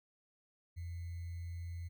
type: tone with sample-and-hold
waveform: sine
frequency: 85.5 Hz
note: F2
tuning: 36 cents flat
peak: -40 dBFS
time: 0.76-1.89 s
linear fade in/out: 20 ms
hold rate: 2100 Hz
effects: none